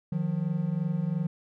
triangle tone pair together, 155.43 / 178.3 Hz, D#3 / F3, -1 / +36 cents, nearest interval major second, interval 237 cents, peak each -27 dBFS, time 0.12-1.27 s, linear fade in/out 5 ms, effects none

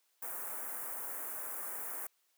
white band-stop noise, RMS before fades -41 dBFS, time 0.22-2.07 s, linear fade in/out 5 ms, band 1700 to 9600 Hz, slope 24 dB/octave, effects white hiss -75 dBFS RMS until 2.37 s + high-pass 400 Hz 12 dB/octave

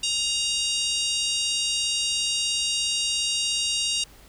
harmonic tone, 937 Hz, A#5, 9 cents sharp, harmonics 3 / 4 / 5 / 6 / 7 / 8 / 9 / 10, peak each -27 / -29 / -31 / -33 / -34 / -35 / -36 / -37 dBFS, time 0.03-4.04 s, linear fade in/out 5 ms, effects added 50 Hz sine -52 dBFS peak until 4.28 s + pink hiss -52 dBFS RMS until 4.28 s

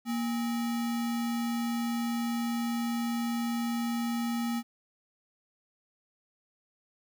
sine tone with sample-and-hold, 235 Hz, A#3, 14 cents sharp, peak -28 dBFS, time 0.05-4.63 s, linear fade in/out 50 ms, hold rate 1050 Hz, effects none

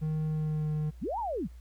triangle tone with pitch glide, 155.56 to 152.62 Hz, D#3 to D#3, 0 to -33 cents, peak -26 dBFS, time 0.01-0.91 s, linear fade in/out 20 ms, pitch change -33 cents, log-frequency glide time 0.27-0.71 s
sine linear two-way sweep, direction up then down, 125.5 to 975 to 125.5 Hz, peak -30 dBFS, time 1.01-1.48 s, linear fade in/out 20 ms, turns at 1.19 s
effects added 60 Hz sine -45 dBFS peak until 1.6 s + pink hiss -66 dBFS RMS until 1.6 s

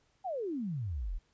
sine exponential sweep, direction down, 807 to 34.34 Hz, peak -33 dBFS, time 0.24-1.19 s, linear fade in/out 20 ms, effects pink hiss -72 dBFS RMS until 1.33 s + resampled to 16000 Hz

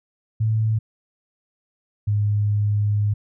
sine tone pair in turn, 110 / 103.83 Hz, A2 / G#2, 0 / 0 cents, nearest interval minor second, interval 100 cents, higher first, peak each -17 dBFS, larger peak neither, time 0.4-0.79 / 2.07-3.14 s, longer second, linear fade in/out 10 ms, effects none

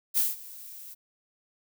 violet noise with ADSR envelope, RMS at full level -23 dBFS, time 0.14-0.95 s, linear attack 37 ms, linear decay 180 ms, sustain -21 dB, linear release 22 ms, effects none

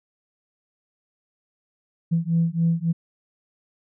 sine beating tone pair, 164.81 / 168.41 Hz, E3 / E3, 0 / +37 cents, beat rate 3.6 Hz, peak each -21 dBFS, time 2.11-2.93 s, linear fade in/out 20 ms, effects tanh soft clip ceiling -12 dBFS

